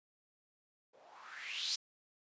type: noise with low-pass filter sweep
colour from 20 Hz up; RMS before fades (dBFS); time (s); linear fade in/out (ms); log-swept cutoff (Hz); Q
violet; -43; 0.93-1.76; 10; 480 to 5100; 4.7
effects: resampled to 16000 Hz